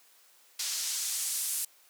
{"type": "noise with band-pass filter sweep", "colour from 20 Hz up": "white", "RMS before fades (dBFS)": -33, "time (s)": [0.59, 1.65], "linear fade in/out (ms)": 5, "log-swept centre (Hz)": [5100, 10000], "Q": 1.1, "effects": ["white hiss -61 dBFS RMS until 1.89 s", "high-pass 400 Hz 12 dB/octave"]}